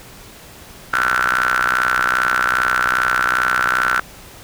sawtooth ring-modulated tone, 62.5 Hz, B1, 21 cents sharp, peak -8 dBFS, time 0.93-4 s, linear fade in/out 5 ms, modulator 1430 Hz, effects pink hiss -40 dBFS RMS until 4.43 s

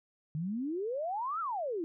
sine exponential two-way sweep, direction up then down, 147.1 to 1386 to 312.5 Hz, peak -32 dBFS, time 0.35-1.84 s, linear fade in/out 0 ms, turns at 1.4 s, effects none

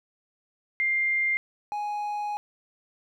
sine / triangle tone pair in turn, 2100 / 831.8 Hz, C7 / G#5, +6 / +2 cents, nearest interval octave + major third, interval 1604 cents, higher first, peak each -22 / -26 dBFS, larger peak first, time 0.8-1.37 / 1.72-2.37 s, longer second, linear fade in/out 0 ms, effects none

